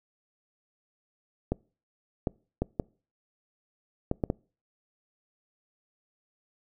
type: clicks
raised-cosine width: 2 ms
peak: -13 dBFS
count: 7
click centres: 1.52 / 2.272 / 2.62 / 2.798 / 4.114 / 4.238 / 4.301 s
effects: noise-tail reverb RT60 0.4 s tail -26 dB re dry